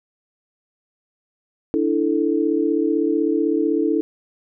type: chord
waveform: sine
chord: D suspended second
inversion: none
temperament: equal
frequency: 293.7 / 329.6 / 440 Hz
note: D4 / E4 / A4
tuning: 0 / 0 / 0 cents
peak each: -21 / -20 / -22 dBFS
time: 1.74-4.01 s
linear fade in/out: 0 ms
effects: none